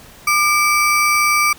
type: ring-modulated tone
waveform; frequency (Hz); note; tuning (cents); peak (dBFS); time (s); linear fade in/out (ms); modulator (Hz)
square; 1755; A6; -5; -10; 0.27-1.53; 5; 556
effects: pink hiss -42 dBFS RMS until 1.58 s